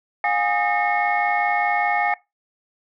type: tone cluster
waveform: sine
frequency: 714 / 819 / 1237 / 1820 / 2177 Hz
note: F5 / G#5 / D#6 / A#6 / C#7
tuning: +38 / -24 / -10 / -42 / -32 cents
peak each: -24 / -21 / -29 / -25 / -24 dBFS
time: 0.24-2.14 s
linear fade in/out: 2 ms
effects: noise-tail reverb RT60 0.2 s tail -21 dB re dry + tanh soft clip ceiling -8 dBFS